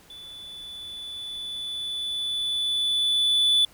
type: tone with level ramp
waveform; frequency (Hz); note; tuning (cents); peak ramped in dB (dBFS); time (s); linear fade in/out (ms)
triangle; 3474; A7; -23; -39 to -15; 0.1-3.65; 2
effects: pink hiss -54 dBFS RMS until 3.73 s